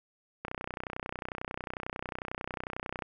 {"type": "click train", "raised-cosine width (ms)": 0.5, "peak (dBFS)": -20, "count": 81, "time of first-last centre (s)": [0.45, 3.022], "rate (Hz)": 31.1, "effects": []}